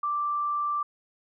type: tone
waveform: sine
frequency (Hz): 1174.7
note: D6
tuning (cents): 0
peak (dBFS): -25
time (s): 0.03-0.83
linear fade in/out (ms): 5
effects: none